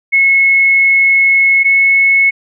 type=tone pair in turn; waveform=sine; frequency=2184 / 2194 Hz; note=C#7 / C#7; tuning=-26 / -18 cents; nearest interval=unison; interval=8 cents; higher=second; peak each=-6 dBFS; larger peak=neither; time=0.12-1.64 / 1.64-2.31 s; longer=first; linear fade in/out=20 ms; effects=none